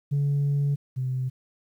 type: tone pair in turn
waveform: sine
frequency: 142.4 / 129.04 Hz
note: C#3 / C3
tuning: +47 / -24 cents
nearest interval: major second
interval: 171 cents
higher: first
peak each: -19 / -24 dBFS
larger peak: first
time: 0.11-0.76 / 0.96-1.3 s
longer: first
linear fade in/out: 20 ms
effects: tanh soft clip ceiling -19 dBFS + 10-bit